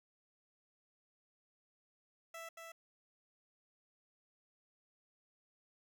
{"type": "tone with echo", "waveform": "15% pulse", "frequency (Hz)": 661, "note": "E5", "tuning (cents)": 5, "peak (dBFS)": -40, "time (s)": [2.34, 2.49], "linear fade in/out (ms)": 5, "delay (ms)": 230, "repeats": 1, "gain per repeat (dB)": -3, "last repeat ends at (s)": 2.72, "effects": []}